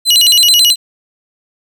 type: tone with vibrato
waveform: 35% pulse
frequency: 3434 Hz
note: A7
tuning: 43 cents flat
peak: -4 dBFS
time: 0.05-0.76 s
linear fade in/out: 50 ms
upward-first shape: square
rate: 9.2 Hz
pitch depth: 290 cents each way
effects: none